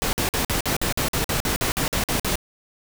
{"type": "noise bursts", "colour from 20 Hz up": "pink", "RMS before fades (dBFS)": -23, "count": 15, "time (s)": [0.02, 2.356], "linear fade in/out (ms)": 0, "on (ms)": 110, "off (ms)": 49, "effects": []}